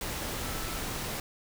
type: tone in noise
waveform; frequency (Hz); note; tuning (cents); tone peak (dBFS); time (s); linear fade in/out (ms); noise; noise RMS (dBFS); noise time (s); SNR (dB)
sine; 1322; E6; +5; -46; 0.43-0.79; 2; pink; -35; 0.01-1.2; -14
effects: none